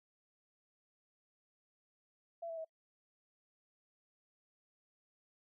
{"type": "tone with pitch steps", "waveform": "sine", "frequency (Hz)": [673, 658, 643.4], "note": ["E5", "E5", "E5"], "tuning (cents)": [36, -3, -42], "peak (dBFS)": -40, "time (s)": [2.42, 2.648], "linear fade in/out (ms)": 10, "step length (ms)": 76, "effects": ["noise-tail reverb RT60 0.1 s tail -26 dB re dry"]}